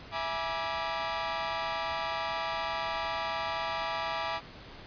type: chord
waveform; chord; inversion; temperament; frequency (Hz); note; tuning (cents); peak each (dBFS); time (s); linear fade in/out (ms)
sawtooth; E dominant seventh; none; equal with one note detuned; 659.3 / 830.6 / 966.9 / 1174.7; E5 / G#5 / B5 / D6; 0 / 0 / -37 / 0; -33; 0.11-4.41; 50
effects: pink hiss -48 dBFS RMS until 4.86 s + resampled to 11025 Hz